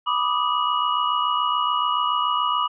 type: tone cluster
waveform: sine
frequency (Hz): 986 / 1174 / 1241 / 2909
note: B5 / D6 / D#6 / F#7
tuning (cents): -3 / -1 / -5 / -30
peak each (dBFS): -25 / -23 / -25 / -28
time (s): 0.06-2.68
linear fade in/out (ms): 20
effects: none